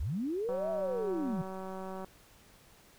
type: linear two-way sweep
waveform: sine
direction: up then down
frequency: 51 to 667 to 153 Hz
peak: -31 dBFS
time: 0-1.42 s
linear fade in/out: 5 ms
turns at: 0.7 s
type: click train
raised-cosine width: 1 ms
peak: -29 dBFS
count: 295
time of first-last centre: 0.49-2.046 s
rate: 189 Hz
effects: pink hiss -60 dBFS RMS until 2.98 s